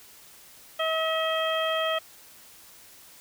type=harmonic tone; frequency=641 Hz; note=E5; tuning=49 cents flat; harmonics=1 / 2 / 3 / 4 / 5; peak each=-27 / -30 / -34 / -36 / -31 dBFS; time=0.79-1.99 s; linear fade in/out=10 ms; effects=white hiss -51 dBFS RMS until 3.2 s